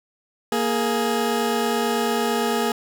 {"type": "tone pair together", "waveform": "20% pulse", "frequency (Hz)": [233.6, 418.2], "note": ["A#3", "G#4"], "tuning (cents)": [4, 12], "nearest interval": "minor seventh", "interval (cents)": 1008, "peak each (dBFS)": -18, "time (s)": [0.52, 2.72], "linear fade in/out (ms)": 2, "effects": []}